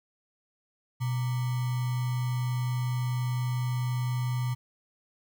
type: tone with sample-and-hold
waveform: sine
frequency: 124.3 Hz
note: B2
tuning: 12 cents sharp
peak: -26 dBFS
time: 1-4.55 s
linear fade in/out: 20 ms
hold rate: 1050 Hz
effects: none